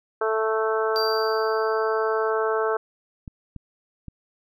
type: harmonic tone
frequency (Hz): 220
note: A3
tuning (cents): 0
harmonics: 2 / 3 / 4 / 5 / 6 / 7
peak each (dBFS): -23 / -29 / -31 / -31 / -29 / -33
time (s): 0.21-2.77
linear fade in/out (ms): 5
type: tone with exponential decay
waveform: triangle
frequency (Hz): 4699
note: D8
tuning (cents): 0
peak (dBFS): -23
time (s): 0.96-2.3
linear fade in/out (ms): 0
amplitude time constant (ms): 290
type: clicks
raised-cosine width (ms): 5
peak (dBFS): -24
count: 3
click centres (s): 3.278 / 3.563 / 4.083
effects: none